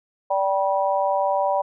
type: harmonic tone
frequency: 194.3 Hz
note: G3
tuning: 15 cents flat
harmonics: 3 / 4 / 5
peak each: -22 / -23 / -24 dBFS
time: 0.3-1.62 s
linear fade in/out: 10 ms
effects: none